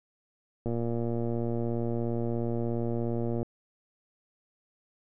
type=click train; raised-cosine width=2 ms; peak=-19 dBFS; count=325; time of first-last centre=0.66-3.429 s; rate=117 Hz; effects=none